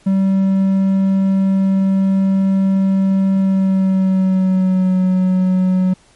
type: tone with pitch glide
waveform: triangle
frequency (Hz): 192.8 to 185.16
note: G3 to F#3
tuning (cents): -28 to +2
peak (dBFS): -9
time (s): 0.06-5.94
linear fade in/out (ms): 10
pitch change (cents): -70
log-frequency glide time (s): 3.34-4.96
effects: pink hiss -51 dBFS RMS until 6.15 s + MP3 48 kbps